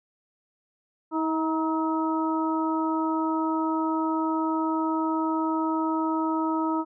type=harmonic tone with a mistuned harmonic; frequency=320 Hz; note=D#4; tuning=49 cents sharp; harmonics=1 / 2 / 3 / 4; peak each=-25 / -35 / -29 / -32 dBFS; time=1.11-6.85 s; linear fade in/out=50 ms; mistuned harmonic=3; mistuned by=-29 cents; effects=none